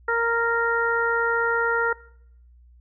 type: harmonic tone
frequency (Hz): 464.5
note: A#4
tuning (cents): -6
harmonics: 1 / 2 / 3 / 4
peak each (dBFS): -25 / -28 / -23 / -29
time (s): 0.08-1.93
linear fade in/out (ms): 5
effects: noise-tail reverb RT60 0.7 s tail -21 dB re dry + added 60 Hz sine -49 dBFS peak until 2.8 s